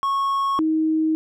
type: tone pair in turn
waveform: triangle / sine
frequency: 1100 / 315.7 Hz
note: C#6 / D#4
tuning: -14 / +25 cents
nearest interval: octave + minor seventh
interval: 2161 cents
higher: first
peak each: -17 dBFS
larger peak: neither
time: 0.03-0.59 / 0.59-1.15 s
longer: neither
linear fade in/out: 0 ms
effects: none